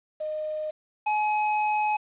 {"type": "tone pair in turn", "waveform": ["sine", "square"], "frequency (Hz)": [616, 847.4], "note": ["D#5", "G#5"], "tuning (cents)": [-17, 35], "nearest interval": "tritone", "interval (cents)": 552, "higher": "second", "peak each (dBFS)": [-28, -23], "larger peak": "second", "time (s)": [[0.2, 0.71], [1.06, 1.97]], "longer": "second", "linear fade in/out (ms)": 10, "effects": ["resampled to 8000 Hz", "9-bit"]}